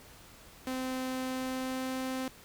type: tone with pitch glide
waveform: sawtooth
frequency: 258.4 to 260.2 Hz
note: C4 to C4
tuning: -21 to -9 cents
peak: -29 dBFS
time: 0.67-2.28 s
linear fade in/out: 2 ms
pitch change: +12 cents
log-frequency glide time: 1.27-2.01 s
effects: pink hiss -54 dBFS RMS until 2.44 s